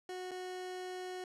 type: tone with dropouts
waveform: 30% pulse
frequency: 366.8 Hz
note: F#4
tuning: 15 cents flat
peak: -38 dBFS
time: 0.09-1.24 s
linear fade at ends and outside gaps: 2 ms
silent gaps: 0.31-0.315 s
effects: low-pass 9000 Hz 12 dB/octave

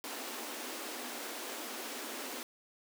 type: high-pass noise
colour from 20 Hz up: pink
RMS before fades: -42 dBFS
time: 0.04-2.43 s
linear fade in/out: 0 ms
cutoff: 230 Hz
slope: 96 dB/octave
effects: none

